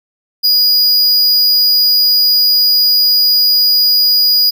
square tone, 4902 Hz, D#8, 27 cents flat, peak -8 dBFS, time 0.43-4.51 s, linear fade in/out 20 ms, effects none

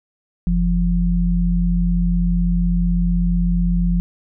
sine tone pair together, 45.9 / 174 Hz, F#1 / F3, -13 / -6 cents, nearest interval octave + major seventh, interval 2307 cents, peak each -17 dBFS, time 0.47-4 s, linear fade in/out 0 ms, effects none

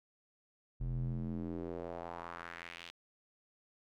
square tone with band-pass filter sweep, 42.62 Hz, F1, 41 cents flat, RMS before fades -41 dBFS, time 0.8-2.91 s, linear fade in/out 10 ms, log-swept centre 88 to 3300 Hz, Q 2.1, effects none

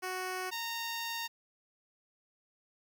10% pulse tone pair in turn, 370 / 923.2 Hz, F#4 / A#5, 0 / -17 cents, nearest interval octave + major third, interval 1583 cents, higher second, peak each -27 dBFS, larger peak neither, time 0.02-0.51 / 0.51-1.28 s, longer second, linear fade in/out 20 ms, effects 11-bit

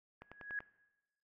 sine tone with exponential growth, 1665 Hz, G#6, 4 cents sharp, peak -34 dBFS, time 0.21-0.59 s, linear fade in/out 1 ms, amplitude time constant 81 ms
click train, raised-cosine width 0.5 ms, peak -34 dBFS, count 5, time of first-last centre 0.22-0.605 s, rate 10.4 Hz
effects noise-tail reverb RT60 1.0 s tail -19 dB re dry

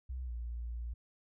sine tone with pitch glide, 63.6 to 58.66 Hz, C2 to A#1, -48 to +12 cents, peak -37 dBFS, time 0.09-0.94 s, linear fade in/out 10 ms, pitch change -140 cents, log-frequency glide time 0.24-0.32 s, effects none

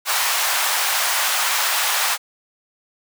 pink high-pass noise, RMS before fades -20 dBFS, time 0.05-2.18 s, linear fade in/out 50 ms, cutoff 800 Hz, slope 24 dB/octave, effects none

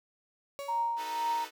35% pulse tone with exponential decay, 561 Hz, C#5, 21 cents sharp, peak -34 dBFS, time 0.59-1.24 s, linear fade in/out 0 ms, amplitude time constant 140 ms
sine tone with tremolo, 932.3 Hz, A#5, in tune, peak -26 dBFS, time 0.68-1.45 s, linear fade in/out 10 ms, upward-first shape triangle, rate 2 Hz, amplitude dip 70%
5% pulse chord, B dominant seventh, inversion first, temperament equal, 311.1 / 370 / 440 / 493.9 Hz, D#4 / F#4 / A4 / B4, 0 / 0 / 0 / 0 cents, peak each -35 / -40 / -34 / -35 dBFS, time 0.96-1.51 s, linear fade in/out 50 ms
effects none

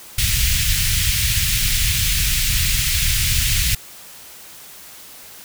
pink band-stop noise, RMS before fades -18 dBFS, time 0.18-3.75 s, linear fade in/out 5 ms, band 130 to 2100 Hz, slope 24 dB/octave, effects white hiss -40 dBFS RMS until 5.44 s

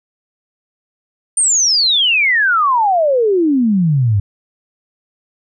sine exponential sweep, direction down, 9100 to 95.8 Hz, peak -10 dBFS, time 1.37-4.2 s, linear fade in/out 5 ms, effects none

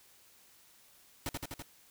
pink noise with echo, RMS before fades -36 dBFS, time 1.26-1.29 s, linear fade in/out 0 ms, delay 83 ms, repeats 4, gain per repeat -2 dB, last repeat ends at 1.622 s, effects white hiss -62 dBFS RMS until 1.9 s

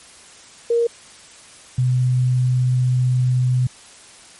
sine tone pair in turn, 468.6 / 126.21 Hz, A#4 / B2, +9 / +38 cents, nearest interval octave + major seventh, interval 2271 cents, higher first, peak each -14 dBFS, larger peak neither, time 0.7-0.87 / 1.78-3.67 s, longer second, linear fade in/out 5 ms, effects white hiss -44 dBFS RMS until 4.39 s + MP3 48 kbps

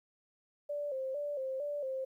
sine tone with vibrato, 554.4 Hz, C#5, in tune, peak -34 dBFS, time 0.69-2.05 s, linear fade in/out 10 ms, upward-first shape square, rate 2.2 Hz, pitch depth 86 cents each way, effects 12-bit

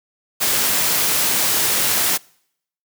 white noise, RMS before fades -18 dBFS, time 0.4-2.18 s, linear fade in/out 20 ms, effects noise-tail reverb RT60 0.7 s tail -26 dB re dry + high-pass 100 Hz 12 dB/octave

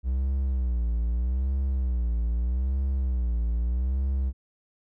triangle tone with vibrato, 62 Hz, B1, 7 cents sharp, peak -21 dBFS, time 0.03-4.33 s, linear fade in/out 50 ms, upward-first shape sine, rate 0.8 Hz, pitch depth 140 cents each way, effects none

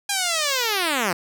5% pulse linear sweep, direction down, 817 to 163.1 Hz, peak -9 dBFS, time 0.09-1.13 s, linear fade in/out 5 ms, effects none

